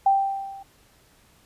sine tone with level ramp, 784 Hz, G5, in tune, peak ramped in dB -13 to -39 dBFS, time 0.06-0.63 s, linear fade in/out 5 ms, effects pink hiss -58 dBFS RMS until 1.45 s + resampled to 32000 Hz

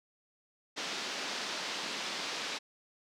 white band-pass noise, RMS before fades -38 dBFS, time 0.76-2.59 s, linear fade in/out 20 ms, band 190 to 5300 Hz, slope 24 dB/octave, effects none

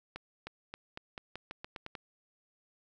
accelerating click train, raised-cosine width 0.3 ms, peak -25 dBFS, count 11, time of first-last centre 0.16-1.952 s, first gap 310 ms, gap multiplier 0.87, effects none

